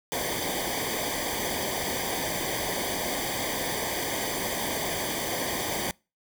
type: noise with comb filter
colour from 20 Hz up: pink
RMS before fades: -30 dBFS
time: 0.12-5.91 s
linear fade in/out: 0 ms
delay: 0.74 ms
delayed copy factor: -0.85
effects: noise-tail reverb RT60 0.3 s tail -26 dB re dry